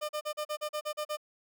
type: tone bursts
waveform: 30% pulse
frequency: 603 Hz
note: D5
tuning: 46 cents sharp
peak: -29 dBFS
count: 10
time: 0.01-1.171 s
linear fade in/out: 20 ms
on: 81 ms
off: 39 ms
effects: none